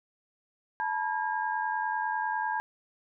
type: tone cluster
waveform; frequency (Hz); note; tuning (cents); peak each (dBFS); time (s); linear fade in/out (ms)
sine; 872 / 962 / 1622; A5 / B5 / G#6; -16 / -46 / -41; -31 / -33 / -33; 0.8-2.6; 0
effects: none